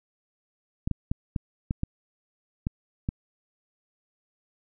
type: clicks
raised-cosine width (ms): 5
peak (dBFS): -14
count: 8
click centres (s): 0.875 / 0.913 / 1.115 / 1.362 / 1.709 / 1.834 / 2.669 / 3.089
effects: none